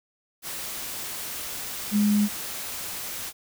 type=tone in noise; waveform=sine; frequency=207.7 Hz; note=G#3; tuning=in tune; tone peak=-18 dBFS; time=1.91-2.29 s; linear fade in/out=50 ms; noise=white; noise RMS=-34 dBFS; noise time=0.42-3.33 s; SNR=+13 dB; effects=none